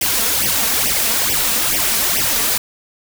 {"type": "noise with flanger", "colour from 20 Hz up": "white", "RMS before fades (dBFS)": -17, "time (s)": [0.01, 2.58], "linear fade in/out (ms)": 5, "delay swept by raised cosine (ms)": [0.35, 4.45], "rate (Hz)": 2.3, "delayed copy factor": 0.85, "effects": []}